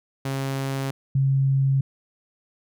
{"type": "tone pair in turn", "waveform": ["sawtooth", "sine"], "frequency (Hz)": [135.6, 135.6], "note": ["C#3", "C#3"], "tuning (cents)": [-38, -38], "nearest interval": "unison", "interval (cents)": 0, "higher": "neither", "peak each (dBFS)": [-21, -17], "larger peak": "second", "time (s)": [[0.25, 0.91], [1.15, 1.81]], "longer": "neither", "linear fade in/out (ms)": 5, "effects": []}